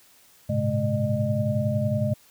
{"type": "tone cluster", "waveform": "sine", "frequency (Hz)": [104.6, 115.6, 135.2, 211.5, 607], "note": ["G#2", "A#2", "C#3", "G#3", "D#5"], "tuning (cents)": [13, -14, -43, 32, -43], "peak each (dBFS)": -28, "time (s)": [0.49, 2.14], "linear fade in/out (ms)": 10, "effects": ["white hiss -56 dBFS RMS until 2.3 s"]}